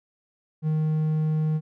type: tone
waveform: triangle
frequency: 155.56 Hz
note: D#3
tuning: in tune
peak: -19 dBFS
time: 0.62-1.61 s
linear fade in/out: 50 ms
effects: none